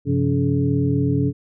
sine tone cluster, 97.3 / 133.5 / 174.2 / 282.9 / 426.4 Hz, G2 / C3 / F3 / C#4 / G#4, -12 / +35 / -4 / +35 / +46 cents, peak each -25 / -20 / -26 / -21 / -27 dBFS, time 0.05-1.33 s, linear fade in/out 50 ms, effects none

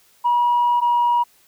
sine tone pair in turn, 963 / 958.8 Hz, B5 / A#5, -44 / +48 cents, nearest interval unison, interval 8 cents, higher first, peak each -13 dBFS, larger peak neither, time 0.24-0.81 / 0.81-1.24 s, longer first, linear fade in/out 20 ms, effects tanh soft clip ceiling -11 dBFS + white hiss -56 dBFS RMS until 1.47 s

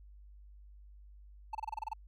triangle tone bursts, 877 Hz, A5, 6 cents flat, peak -32 dBFS, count 9, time 1.53-1.934 s, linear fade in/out 5 ms, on 20 ms, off 28 ms, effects added 50 Hz sine -52 dBFS peak until 2.07 s

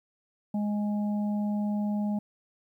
harmonic tone, 207.7 Hz, G#3, in tune, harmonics 1 / 3 / 4, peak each -26 / -41 / -42 dBFS, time 0.54-2.19 s, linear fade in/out 5 ms, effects 11-bit

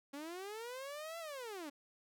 sawtooth linear two-way sweep, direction up then down, 272.9 to 679 to 272.9 Hz, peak -40 dBFS, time 0.13-1.7 s, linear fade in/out 10 ms, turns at 1.19 s, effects none

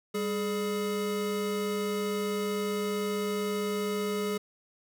square tone pair together, 198.87 / 421.1 Hz, G3 / G#4, +25 / +24 cents, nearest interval octave + minor second, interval 1299 cents, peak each -34 / -31 dBFS, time 0.14-4.38 s, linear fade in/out 10 ms, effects none

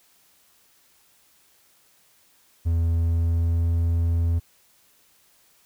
triangle tone with pitch glide, 83.3 to 84.07 Hz, E2 to E2, +19 to +35 cents, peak -17 dBFS, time 2.65-4.4 s, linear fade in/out 20 ms, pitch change +16 cents, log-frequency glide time 2.94-3.72 s, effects white hiss -60 dBFS RMS until 5.65 s

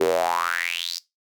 square tone with high-pass filter sweep, 42.81 Hz, F1, 34 cents flat, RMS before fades -24 dBFS, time 0-0.99 s, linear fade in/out 10 ms, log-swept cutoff 380 to 5200 Hz, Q 6.8, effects noise-tail reverb RT60 0.2 s tail -19 dB re dry

